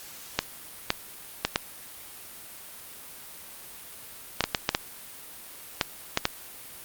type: clicks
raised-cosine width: 0.2 ms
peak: -4 dBFS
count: 12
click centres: 0.39 / 0.904 / 1.45 / 1.559 / 4.407 / 4.44 / 4.548 / 4.691 / 4.749 / 5.812 / 6.174 / 6.254 s
effects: white hiss -44 dBFS RMS until 6.84 s + Opus 48 kbps